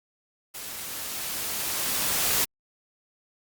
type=noise with level ramp; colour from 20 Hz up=white; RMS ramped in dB=-38 to -23 dBFS; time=0.54-2.45 s; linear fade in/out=10 ms; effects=Opus 48 kbps